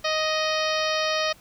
harmonic tone with a mistuned harmonic, 624 Hz, D#5, 5 cents sharp, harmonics 1 / 2 / 3 / 4 / 5 / 6 / 7 / 8 / 9, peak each -26 / -29 / -31 / -32 / -33 / -34 / -34 / -35 / -36 dBFS, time 0.04-1.33 s, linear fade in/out 10 ms, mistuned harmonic 5, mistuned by -19 cents, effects pink hiss -53 dBFS RMS until 1.4 s

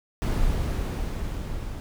brown noise with level ramp, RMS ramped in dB -23 to -33 dBFS, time 0.22-1.8 s, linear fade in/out 0 ms, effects none

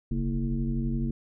sine tone with frequency modulation, 135.8 Hz, C#3, 35 cents flat, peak -25 dBFS, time 0.11-1.11 s, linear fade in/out 5 ms, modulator 94.5 Hz, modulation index 1.5, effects none

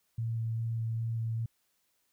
sine tone with vibrato, 113.9 Hz, A#2, 40 cents flat, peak -30 dBFS, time 0.18-1.46 s, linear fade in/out 5 ms, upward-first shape square, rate 2.5 Hz, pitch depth 9 cents each way, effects white hiss -75 dBFS RMS until 2.12 s

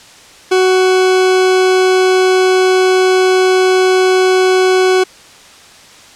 40% pulse tone, 372.5 Hz, F#4, 12 cents sharp, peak -7 dBFS, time 0.51-5.04 s, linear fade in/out 10 ms, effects white hiss -39 dBFS RMS until 6.15 s + low-pass 7000 Hz 12 dB/octave

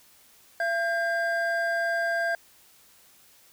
triangle tone pair together, 677.2 / 1600 Hz, E5 / G6, +46 / +35 cents, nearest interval octave + minor third, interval 1489 cents, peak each -25 dBFS, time 0.6-2.35 s, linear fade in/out 2 ms, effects white hiss -57 dBFS RMS until 3.52 s

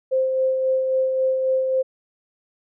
sine tone with tremolo, 523 Hz, C5, 1 cent flat, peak -16 dBFS, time 0.11-1.83 s, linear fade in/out 20 ms, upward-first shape sine, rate 3.7 Hz, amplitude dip 35%, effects none

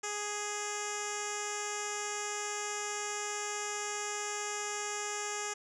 10% pulse tone with low-pass filter, 415.3 Hz, G#4, in tune, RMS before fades -37 dBFS, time 0.03-5.54 s, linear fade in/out 10 ms, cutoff 7400 Hz, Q 5.6, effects none

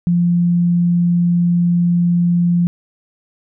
sine tone, 173.7 Hz, F3, 9 cents flat, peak -11 dBFS, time 0.07-2.67 s, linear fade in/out 0 ms, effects none

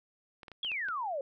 clicks, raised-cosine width 0.3 ms, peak -31 dBFS, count 6, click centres 0.432 / 0.482 / 0.517 / 0.648 / 0.717 / 0.886 s
sine exponential sweep, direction down, 3400 to 523.3 Hz, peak -32 dBFS, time 0.63-1.21 s, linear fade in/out 2 ms
effects none

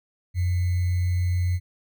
sine tone with sample-and-hold, 89.3 Hz, F2, 39 cents sharp, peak -20 dBFS, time 0.34-1.6 s, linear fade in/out 50 ms, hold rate 2100 Hz, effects none

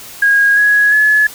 sine tone with pitch steps, 1637 / 1671 / 1708 Hz, G#6 / G#6 / G#6, -25 / +10 / +48 cents, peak -7 dBFS, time 0.22-1.27 s, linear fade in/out 5 ms, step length 350 ms, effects white hiss -33 dBFS RMS until 1.34 s

